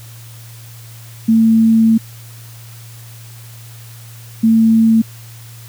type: tone bursts at uneven times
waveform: sine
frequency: 224.2 Hz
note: A3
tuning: 33 cents sharp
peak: -7 dBFS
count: 2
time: 1.28-1.98 / 4.43-5.02 s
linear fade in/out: 10 ms
effects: added 115 Hz sine -34 dBFS peak until 5.68 s + white hiss -41 dBFS RMS until 5.68 s